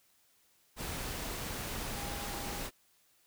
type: tone in noise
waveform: sine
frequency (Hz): 810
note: G#5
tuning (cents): -43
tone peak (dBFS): -47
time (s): 1.92-2.65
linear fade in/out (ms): 50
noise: pink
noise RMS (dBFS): -39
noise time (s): 0.76-2.71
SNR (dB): -11
effects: white hiss -69 dBFS RMS until 3.26 s